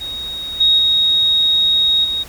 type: tone with level steps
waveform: sine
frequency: 3761 Hz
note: A#7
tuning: 15 cents sharp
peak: -23 / -9 / -11 / -17 dBFS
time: 0-2.24 s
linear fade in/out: 20 ms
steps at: 0.6 / 0.78 / 2.04 s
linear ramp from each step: 10 ms
effects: added 60 Hz sine -42 dBFS peak until 2.28 s + pink hiss -38 dBFS RMS until 2.28 s